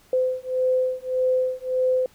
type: beating tone pair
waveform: sine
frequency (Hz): 511 / 512.7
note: C5 / C5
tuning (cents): -41 / -35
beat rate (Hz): 1.7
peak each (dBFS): -23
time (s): 0.13-2.06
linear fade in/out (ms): 2
effects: pink hiss -56 dBFS RMS until 2.14 s